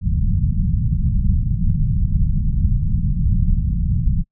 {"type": "low-pass noise", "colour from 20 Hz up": "pink", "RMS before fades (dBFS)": -17, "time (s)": [0.01, 4.24], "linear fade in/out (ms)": 50, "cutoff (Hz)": 190, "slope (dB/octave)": 48, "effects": ["noise-tail reverb RT60 0.1 s tail -24 dB re dry"]}